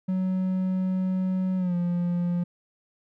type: tone with pitch glide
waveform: triangle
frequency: 186.4 to 174.92 Hz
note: F#3 to F3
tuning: +13 to +3 cents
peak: -21 dBFS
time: 0.08-2.44 s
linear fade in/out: 10 ms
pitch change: -110 cents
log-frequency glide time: 1.57-1.75 s
effects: none